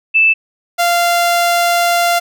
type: tone pair in turn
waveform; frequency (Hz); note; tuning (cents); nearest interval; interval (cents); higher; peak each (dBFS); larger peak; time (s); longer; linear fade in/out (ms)
sine / sawtooth; 2637 / 693; E7 / F5; 0 / -14; octave + major seventh; 2314; first; -7; neither; 0.14-0.34 / 0.78-2.2; second; 20
effects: none